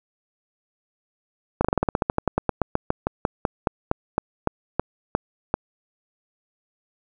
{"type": "slowing click train", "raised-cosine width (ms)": 1, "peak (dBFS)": -5, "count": 27, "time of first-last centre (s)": [1.61, 5.541], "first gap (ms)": 36, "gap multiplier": 1.1, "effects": []}